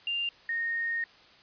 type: tone pair in turn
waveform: sine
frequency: 2794 / 1850.3 Hz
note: F7 / A#6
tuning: 0 / -13 cents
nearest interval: perfect fifth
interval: 713 cents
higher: first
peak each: -28 dBFS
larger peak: neither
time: 0.07-0.29 / 0.49-1.04 s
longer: second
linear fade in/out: 2 ms
effects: white hiss -56 dBFS RMS until 1.42 s + resampled to 11025 Hz